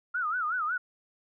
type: tone with vibrato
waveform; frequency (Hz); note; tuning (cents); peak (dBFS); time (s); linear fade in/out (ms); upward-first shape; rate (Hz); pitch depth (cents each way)
sine; 1350; E6; +41; -27; 0.14-0.78; 10; sine; 5.4; 190
effects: none